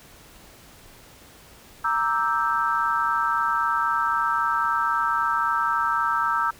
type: chord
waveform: sine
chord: E half-diminished seventh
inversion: second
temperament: equal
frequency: 932.3 / 1174.7 / 1318.5 / 1568 Hz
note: Bb5 / D6 / E6 / G6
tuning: 0 / 0 / 0 / 0 cents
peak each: -26 / -29 / -23 / -28 dBFS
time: 1.84-6.51 s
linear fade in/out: 10 ms
effects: pink hiss -49 dBFS RMS until 6.59 s